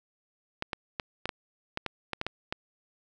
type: clicks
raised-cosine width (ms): 0.3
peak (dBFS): -15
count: 11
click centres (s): 0.624 / 0.732 / 0.998 / 1.256 / 1.292 / 1.774 / 1.863 / 2.133 / 2.214 / 2.266 / 2.525
effects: none